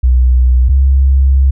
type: tone pair in turn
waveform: sine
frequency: 62.5 / 67.11 Hz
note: B1 / C2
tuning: +21 / +45 cents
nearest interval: minor second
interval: 124 cents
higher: second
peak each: -5 dBFS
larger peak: neither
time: 0.03-0.69 / 0.69-1.51 s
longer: second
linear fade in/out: 10 ms
effects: none